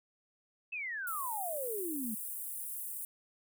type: exponential sweep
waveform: sine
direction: down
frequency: 2668 to 207.7 Hz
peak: -36 dBFS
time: 0.72-2.15 s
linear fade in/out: 10 ms
type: high-pass noise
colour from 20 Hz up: pink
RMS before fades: -41 dBFS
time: 1.07-3.05 s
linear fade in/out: 2 ms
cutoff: 9000 Hz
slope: 48 dB/octave
effects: none